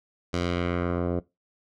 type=tone with low-pass filter sweep; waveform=10% pulse; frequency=87.6 Hz; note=F2; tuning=6 cents sharp; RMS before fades=-27 dBFS; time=0.33-1.2 s; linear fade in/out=10 ms; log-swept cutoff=6000 to 590 Hz; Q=1.1; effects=noise-tail reverb RT60 0.2 s tail -19 dB re dry